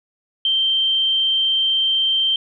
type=tone; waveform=sine; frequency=3136 Hz; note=G7; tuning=in tune; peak=-15 dBFS; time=0.45-2.36 s; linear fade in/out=2 ms; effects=none